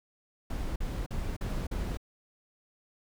brown noise bursts, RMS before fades -33 dBFS, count 5, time 0.5-1.972 s, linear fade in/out 5 ms, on 260 ms, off 43 ms, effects none

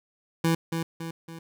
25% pulse tone with echo, 164.9 Hz, E3, 1 cent sharp, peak -17 dBFS, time 0.44-0.55 s, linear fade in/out 5 ms, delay 280 ms, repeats 3, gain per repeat -6 dB, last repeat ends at 1.39 s, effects none

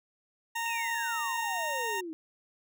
20% pulse tone, 924 Hz, A#5, 16 cents flat, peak -26 dBFS, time 0.55-2.01 s, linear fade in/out 10 ms
sine exponential sweep, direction down, 2755 to 308.6 Hz, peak -36 dBFS, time 0.66-2.13 s, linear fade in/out 0 ms
effects none

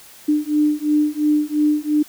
sine beating tone pair, 298.3 / 301.2 Hz, D4 / D4, +27 / +44 cents, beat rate 2.9 Hz, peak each -18 dBFS, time 0.28-2.03 s, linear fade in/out 10 ms, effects white hiss -44 dBFS RMS until 2.08 s

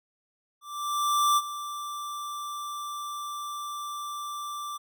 square tone with ADSR envelope, 1174.7 Hz, D6, in tune, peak -20 dBFS, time 0.61-4.78 s, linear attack 760 ms, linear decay 40 ms, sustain -14 dB, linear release 17 ms, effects none

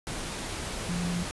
sine tone in noise, 174.61 Hz, F3, in tune, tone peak -28 dBFS, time 0.89-1.23 s, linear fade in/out 0 ms, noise pink, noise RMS -35 dBFS, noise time 0.07-1.31 s, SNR +4 dB, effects resampled to 24000 Hz

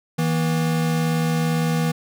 square tone pair together, 161.89 / 239.7 Hz, E3 / A#3, -31 / +48 cents, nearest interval perfect fifth, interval 679 cents, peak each -20 / -27 dBFS, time 0.18-1.92 s, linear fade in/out 10 ms, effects none

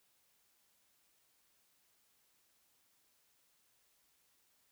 silence, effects white hiss -74 dBFS RMS until 4.71 s

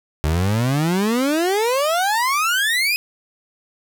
30% pulse exponential sweep, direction up, 73.1 to 2550 Hz, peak -14 dBFS, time 0.24-2.96 s, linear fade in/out 0 ms, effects none

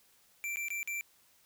square tone with dropouts, 2349 Hz, D7, in tune, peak -35 dBFS, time 0.44-1.01 s, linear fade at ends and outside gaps 0 ms, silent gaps 0.559-0.57 / 0.684-0.704 / 0.83-0.875 s, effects white hiss -66 dBFS RMS until 1.45 s

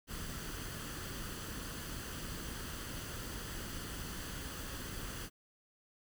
pink noise with comb filter, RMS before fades -43 dBFS, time 0.07-5.3 s, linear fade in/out 50 ms, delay 0.65 ms, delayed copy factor +0.5, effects none

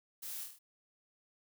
blue noise with echo, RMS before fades -45 dBFS, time 0.22-0.44 s, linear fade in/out 10 ms, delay 25 ms, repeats 6, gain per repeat -3 dB, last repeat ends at 0.59 s, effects none

